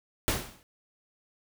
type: noise with exponential decay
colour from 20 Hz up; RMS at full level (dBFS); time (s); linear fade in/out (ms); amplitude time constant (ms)
pink; -24; 0.28-0.63; 0; 76
effects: none